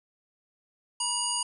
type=harmonic tone; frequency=961 Hz; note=B5; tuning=48 cents flat; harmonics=1 / 3 / 5 / 7 / 9 / 10; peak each=-34 / -34 / -34 / -34 / -34 / -34 dBFS; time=1-1.43 s; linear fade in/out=5 ms; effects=none